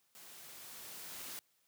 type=noise with level ramp; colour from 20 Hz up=white; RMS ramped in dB=-55 to -45 dBFS; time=0.15-1.39 s; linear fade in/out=0 ms; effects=white hiss -75 dBFS RMS until 1.67 s + high-pass 100 Hz 12 dB/octave